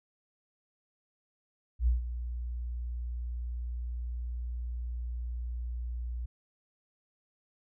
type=tone with ADSR envelope; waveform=sine; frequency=59.9 Hz; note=A#1; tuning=48 cents sharp; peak=-21 dBFS; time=1.79-6.26 s; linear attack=81 ms; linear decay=140 ms; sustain=-12 dB; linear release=8 ms; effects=none